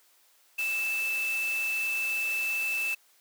sine tone in noise, 2637 Hz, E7, in tune, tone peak -27 dBFS, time 0.58-2.95 s, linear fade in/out 10 ms, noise white, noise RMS -40 dBFS, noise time 0.58-2.95 s, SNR +10 dB, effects white hiss -63 dBFS RMS until 3.2 s + high-pass 400 Hz 12 dB/octave

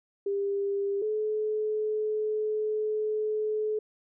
sine tone pair in turn, 399.5 / 428.8 Hz, G4 / A4, +33 / -45 cents, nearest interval minor second, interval 122 cents, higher second, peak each -26 dBFS, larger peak neither, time 0.26-1.02 / 1.02-3.79 s, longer second, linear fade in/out 5 ms, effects none

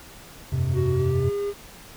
triangle chord, F suspended second, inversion none, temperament equal, 87.31 / 98 / 130.81 Hz, F2 / G2 / C3, 0 / 0 / 0 cents, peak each -25 / -26 / -21 dBFS, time 0.52-1.3 s, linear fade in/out 10 ms
triangle tone with pitch glide, 373.3 to 404.7 Hz, F#4 to G#4, +15 to -45 cents, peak -22 dBFS, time 0.73-1.54 s, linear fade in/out 50 ms, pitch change +140 cents, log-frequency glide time 0.91-1.29 s
effects pink hiss -45 dBFS RMS until 1.96 s

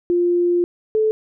sine tone pair in turn, 350 / 434.9 Hz, F4 / A4, +4 / -20 cents, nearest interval major third, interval 376 cents, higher second, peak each -14 dBFS, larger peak neither, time 0.1-0.64 / 0.95-1.11 s, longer first, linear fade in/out 0 ms, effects none

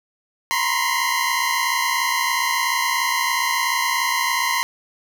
25% pulse tone cluster, 941 / 1008 / 1065 / 2047 Hz, A#5 / B5 / C6 / C7, +16 / +35 / +30 / -38 cents, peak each -21 dBFS, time 0.51-4.63 s, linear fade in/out 0 ms, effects none

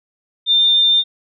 sine tone, 3603 Hz, A7, 40 cents sharp, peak -10 dBFS, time 0.46-1.04 s, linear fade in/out 50 ms, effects none

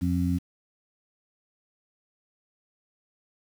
harmonic tone, 88.4 Hz, F2, 22 cents sharp, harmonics 1 / 2 / 3, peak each -27 / -27 / -27 dBFS, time 0.01-0.39 s, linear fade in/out 20 ms, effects 8-bit

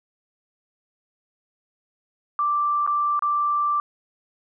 sine tone with dropouts, 1174.7 Hz, D6, in tune, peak -19 dBFS, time 2.39-3.8 s, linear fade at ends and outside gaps 1 ms, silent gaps 2.865-2.875 / 3.193-3.223 s, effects none

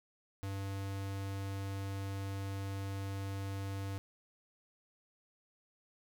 square tone, 98 Hz, G2, in tune, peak -38 dBFS, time 0.43-3.98 s, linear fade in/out 0 ms, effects none

